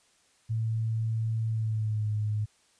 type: tone with pitch glide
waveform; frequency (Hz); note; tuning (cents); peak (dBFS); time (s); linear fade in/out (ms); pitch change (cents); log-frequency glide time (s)
sine; 112 to 106.08; A2 to G#2; +31 to +37; -26; 0.49-2.46; 20; -94; 1.47-2.09
effects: white hiss -65 dBFS RMS until 2.79 s + resampled to 22050 Hz